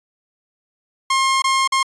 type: tone with dropouts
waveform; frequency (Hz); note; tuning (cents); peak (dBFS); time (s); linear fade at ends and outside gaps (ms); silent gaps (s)
sawtooth; 1068; C6; +35; -11; 1.1-1.83; 5; 1.421-1.441 / 1.676-1.721
effects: resampled to 22050 Hz

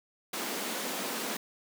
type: high-pass noise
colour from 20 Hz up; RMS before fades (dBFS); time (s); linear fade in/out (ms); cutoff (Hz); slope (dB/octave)
pink; -35; 0.33-1.37; 5; 200; 48
effects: none

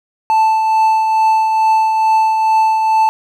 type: tone with tremolo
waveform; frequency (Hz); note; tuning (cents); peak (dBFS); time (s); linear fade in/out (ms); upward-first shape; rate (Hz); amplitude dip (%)
triangle; 880; A5; 0; -6; 0.3-3.09; 0; triangle; 2.3; 40
effects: none

